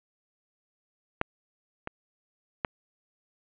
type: clicks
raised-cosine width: 0.5 ms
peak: -9 / -18 / -11 dBFS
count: 3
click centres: 1.214 / 1.874 / 2.648 s
effects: resampled to 8000 Hz + 7-bit